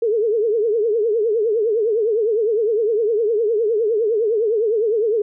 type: tone with vibrato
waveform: sine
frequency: 440 Hz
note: A4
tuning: in tune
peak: -15 dBFS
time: 0.02-5.22 s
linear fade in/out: 5 ms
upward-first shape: triangle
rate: 9.8 Hz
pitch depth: 160 cents each way
effects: none